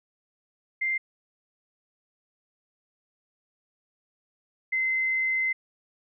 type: tone pair in turn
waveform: sine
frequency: 2093 / 2062 Hz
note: C7 / C7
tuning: 0 / -26 cents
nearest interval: unison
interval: 26 cents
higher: first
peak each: -24 / -23 dBFS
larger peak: second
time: 0.81-0.98 / 4.72-5.53 s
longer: second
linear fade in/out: 10 ms
effects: none